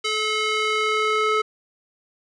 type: tone with band-pass filter sweep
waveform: square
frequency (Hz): 431.3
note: A4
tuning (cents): -35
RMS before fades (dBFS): -22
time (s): 0.04-1.42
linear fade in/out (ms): 10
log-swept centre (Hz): 3300 to 1400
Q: 1.1
effects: resampled to 24000 Hz